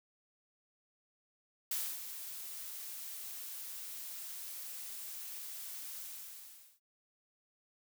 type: noise with ADSR envelope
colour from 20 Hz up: blue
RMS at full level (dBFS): -35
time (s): 1.71-6.8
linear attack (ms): 4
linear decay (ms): 270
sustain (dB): -10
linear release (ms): 810
effects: none